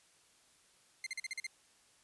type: tone bursts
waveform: sawtooth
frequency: 2093 Hz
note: C7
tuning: in tune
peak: -34 dBFS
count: 7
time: 1.04-1.467 s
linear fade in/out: 2 ms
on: 25 ms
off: 42 ms
effects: white hiss -67 dBFS RMS until 2.03 s + resampled to 24000 Hz